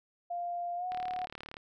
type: tone with pitch glide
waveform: sine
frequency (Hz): 698.5 to 732.4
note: F5 to F#5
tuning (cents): 0 to -18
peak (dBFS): -33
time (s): 0.3-1.26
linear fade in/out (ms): 10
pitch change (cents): +82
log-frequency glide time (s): 0.76-0.87
type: click train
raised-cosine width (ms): 0.3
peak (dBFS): -27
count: 25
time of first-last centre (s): 0.92-1.569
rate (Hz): 37
effects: none